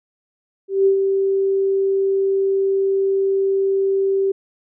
sine tone with ADSR envelope, 389.4 Hz, G4, 12 cents flat, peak -10 dBFS, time 0.68-4.32 s, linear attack 180 ms, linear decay 100 ms, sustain -5 dB, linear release 8 ms, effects none

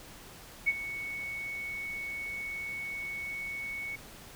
sine tone with ADSR envelope, 2219 Hz, C#7, 1 cent sharp, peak -21 dBFS, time 0.66-3.96 s, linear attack 23 ms, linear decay 40 ms, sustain -14 dB, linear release 9 ms, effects pink hiss -50 dBFS RMS until 4.35 s

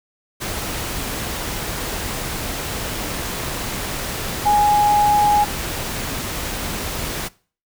sine tone in noise, 830.6 Hz, G#5, in tune, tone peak -12 dBFS, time 4.45-5.45 s, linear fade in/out 20 ms, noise pink, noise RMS -26 dBFS, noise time 0.4-7.29 s, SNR +11 dB, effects noise-tail reverb RT60 0.4 s tail -21 dB re dry

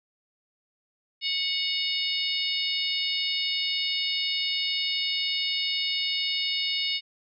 harmonic tone with a mistuned harmonic, 738 Hz, F#5, 5 cents flat, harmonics 3 / 4 / 5 / 6 / 7, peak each -33 / -30 / -30 / -33 / -35 dBFS, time 1.21-7.01 s, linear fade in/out 50 ms, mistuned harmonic 4, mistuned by -30 cents, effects none

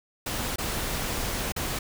pink noise with dropouts, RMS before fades -30 dBFS, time 0.26-1.79 s, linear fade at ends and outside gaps 5 ms, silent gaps 0.56-0.583 / 1.522-1.562 s, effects none

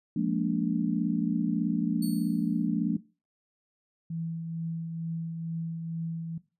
sine chord, Bb dominant seventh, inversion second, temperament just, 174.81 / 209.8 / 233.1 / 291.4 Hz, F3 / Ab3 / Bb3 / D4, +2 / +18 / 0 / -13 cents, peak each -30 dBFS, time 0.16-2.97 s, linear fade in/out 5 ms
10% pulse tone with exponential decay, 4435 Hz, C#8, in tune, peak -30 dBFS, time 2.02-2.67 s, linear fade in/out 5 ms, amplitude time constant 140 ms
sine tone with tremolo, 164.81 Hz, E3, in tune, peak -30 dBFS, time 4.1-6.38 s, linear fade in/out 5 ms, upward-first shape triangle, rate 2.2 Hz, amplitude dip 40%
effects noise-tail reverb RT60 0.3 s tail -18 dB re dry + resampled to 32000 Hz

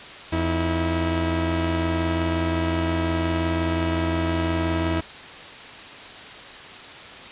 sawtooth tone pair together, 85.66 / 323.4 Hz, F2 / E4, -33 / -33 cents, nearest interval octave + major seventh, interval 2300 cents, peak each -20 dBFS, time 0.32-5.01 s, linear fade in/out 10 ms, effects white hiss -39 dBFS RMS until 7.31 s + resampled to 8000 Hz

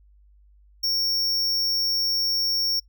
square tone, 5500 Hz, F8, 27 cents flat, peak -22 dBFS, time 0.83-2.8 s, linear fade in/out 10 ms, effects noise-tail reverb RT60 0.1 s tail -24 dB re dry + added 50 Hz sine -52 dBFS peak until 2.88 s

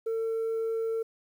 sine tone, 450.7 Hz, A4, 42 cents sharp, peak -25 dBFS, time 0.06-1.03 s, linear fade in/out 10 ms, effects tanh soft clip ceiling -26 dBFS + 10-bit

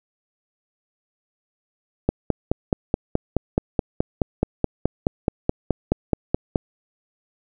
click train, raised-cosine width 2 ms, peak -4 dBFS, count 22, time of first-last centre 2.09-6.558 s, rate 4.7 Hz, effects none

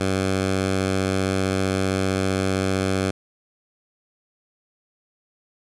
10% pulse tone, 95.4 Hz, G2, 47 cents flat, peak -12 dBFS, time 0-3.11 s, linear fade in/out 10 ms, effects resampled to 24000 Hz + 9-bit

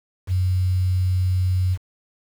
sine tone with quantisation, 92 Hz, F#2, 9 cents flat, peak -17 dBFS, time 0.27-1.78 s, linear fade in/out 50 ms, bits 7, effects none

